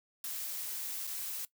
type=noise with dropouts; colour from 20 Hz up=blue; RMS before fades=-39 dBFS; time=0.24-1.45 s; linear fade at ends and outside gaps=1 ms; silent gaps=1.069-1.073 s; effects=noise-tail reverb RT60 0.1 s tail -18 dB re dry